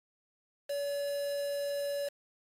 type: tone with quantisation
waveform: triangle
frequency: 570 Hz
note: C#5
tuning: 48 cents sharp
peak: -30 dBFS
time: 0.69-2.09 s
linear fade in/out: 10 ms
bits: 7
effects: AAC 48 kbps